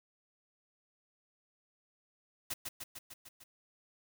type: noise with echo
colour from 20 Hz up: white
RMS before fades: -37 dBFS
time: 2.5-2.54 s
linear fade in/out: 10 ms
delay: 150 ms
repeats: 6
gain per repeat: -3 dB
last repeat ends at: 3.44 s
effects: none